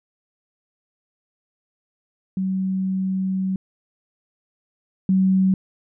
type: tone pair in turn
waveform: sine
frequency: 189.3 / 189.3 Hz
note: F#3 / F#3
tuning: +40 / +40 cents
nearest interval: unison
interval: 0 cents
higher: neither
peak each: -20 / -14 dBFS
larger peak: second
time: 2.37-3.56 / 5.09-5.54 s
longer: first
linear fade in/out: 2 ms
effects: none